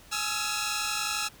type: tone cluster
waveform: 10% pulse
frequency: 839 / 1270 / 1322 / 1373 Hz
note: G#5 / D#6 / E6 / F6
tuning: +17 / +35 / +5 / -30 cents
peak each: -26 dBFS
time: 0.11-1.29 s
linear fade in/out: 20 ms
effects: pink hiss -53 dBFS RMS until 1.4 s